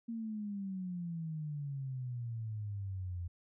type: exponential sweep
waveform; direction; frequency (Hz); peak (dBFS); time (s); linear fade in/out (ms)
sine; down; 232.9 to 85.7; -37; 0.08-3.28; 10
effects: none